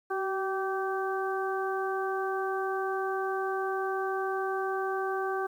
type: harmonic tone with a mistuned harmonic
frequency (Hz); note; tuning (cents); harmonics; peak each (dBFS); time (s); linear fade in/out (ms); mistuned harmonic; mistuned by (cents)
386.5; G4; -24; 1 / 2 / 3 / 4; -31 / -34 / -36 / -37; 0.1-5.47; 10; 1; -28
effects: 10-bit